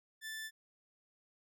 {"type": "tone", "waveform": "sawtooth", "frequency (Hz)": 1760, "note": "A6", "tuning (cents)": 0, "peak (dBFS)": -38, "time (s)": [0.21, 0.51], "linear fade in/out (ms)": 50, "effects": []}